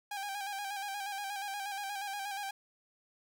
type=tone with vibrato; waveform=sawtooth; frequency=801 Hz; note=G5; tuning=37 cents sharp; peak=-33 dBFS; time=0.11-2.51 s; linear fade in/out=5 ms; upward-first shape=square; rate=8.4 Hz; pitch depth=43 cents each way; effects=none